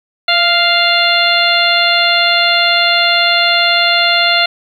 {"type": "harmonic tone with a mistuned harmonic", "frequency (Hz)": 698, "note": "F5", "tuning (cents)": -1, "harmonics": [1, 2, 3, 4, 5, 6], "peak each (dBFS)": [-16, -16, -16, -16, -16, -16], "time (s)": [0.28, 4.46], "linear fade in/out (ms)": 5, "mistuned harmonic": 1, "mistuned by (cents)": -30, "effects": ["7-bit"]}